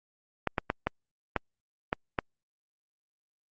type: clicks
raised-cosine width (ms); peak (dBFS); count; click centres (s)
0.5; -11; 7; 0.473 / 0.582 / 0.701 / 0.87 / 1.363 / 1.929 / 2.188
effects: Opus 48 kbps